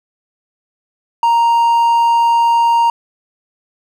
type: tone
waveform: triangle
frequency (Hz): 932.3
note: A#5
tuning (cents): 0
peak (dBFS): -7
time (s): 1.23-2.9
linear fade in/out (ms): 2
effects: none